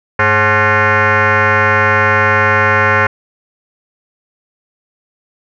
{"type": "tone with frequency modulation", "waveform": "sine", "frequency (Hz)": 220, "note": "A3", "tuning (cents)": 0, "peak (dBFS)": -7, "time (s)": [0.19, 3.07], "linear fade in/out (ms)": 5, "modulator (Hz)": 320, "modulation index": 5.9, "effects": ["tanh soft clip ceiling -3 dBFS"]}